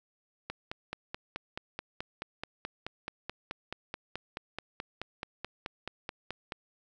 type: click train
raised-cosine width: 0.3 ms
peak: -20 dBFS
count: 29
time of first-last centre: 0.5-6.522 s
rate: 4.65 Hz
effects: none